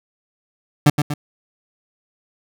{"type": "tone with echo", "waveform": "30% pulse", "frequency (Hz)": 147.3, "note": "D3", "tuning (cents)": 6, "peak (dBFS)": -6, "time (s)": [0.86, 0.9], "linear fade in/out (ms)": 5, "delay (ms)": 120, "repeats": 2, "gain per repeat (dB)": -6, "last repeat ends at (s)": 1.14, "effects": []}